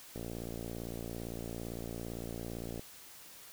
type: click train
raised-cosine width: 2 ms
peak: -28 dBFS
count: 153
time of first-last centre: 0.16-2.794 s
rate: 57.7 Hz
effects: white hiss -53 dBFS RMS until 3.52 s